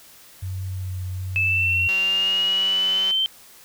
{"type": "tone with vibrato", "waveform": "sine", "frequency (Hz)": 93, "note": "F#2", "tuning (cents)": 9, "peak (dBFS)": -26, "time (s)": [0.42, 1.88], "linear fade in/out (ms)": 10, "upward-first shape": "triangle", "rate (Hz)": 1.2, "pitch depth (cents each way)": 24}
{"type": "exponential sweep", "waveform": "sine", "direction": "up", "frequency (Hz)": [2612, 3125], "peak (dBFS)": -18, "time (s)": [1.36, 3.26], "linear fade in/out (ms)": 0}
{"type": "click train", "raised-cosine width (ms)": 0.2, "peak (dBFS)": -18, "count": 234, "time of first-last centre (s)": [1.89, 3.11], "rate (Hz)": 191}
{"effects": ["white hiss -48 dBFS RMS until 3.64 s"]}